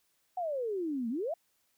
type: exponential two-way sweep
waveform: sine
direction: down then up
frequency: 753 to 220 to 711 Hz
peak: -31 dBFS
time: 0.37-1.34 s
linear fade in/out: 5 ms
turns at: 1.09 s
effects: white hiss -74 dBFS RMS until 1.77 s